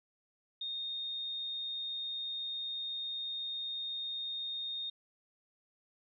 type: tone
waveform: sine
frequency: 3686 Hz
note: A#7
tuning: 20 cents flat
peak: -36 dBFS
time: 0.61-4.9 s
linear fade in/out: 5 ms
effects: none